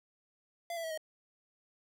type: tone with pitch steps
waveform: square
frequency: 684 / 664.9 / 646.4 / 628.3 Hz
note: F5 / E5 / E5 / D#5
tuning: -36 / +15 / -34 / +17 cents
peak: -37 dBFS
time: 0.7-0.976 s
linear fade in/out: 2 ms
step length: 69 ms
effects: none